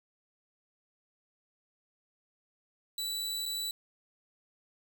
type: tone with dropouts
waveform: sawtooth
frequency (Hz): 3951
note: B7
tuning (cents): 0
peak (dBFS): -30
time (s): 2.98-3.71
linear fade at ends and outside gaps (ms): 2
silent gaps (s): 3.456-3.46
effects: none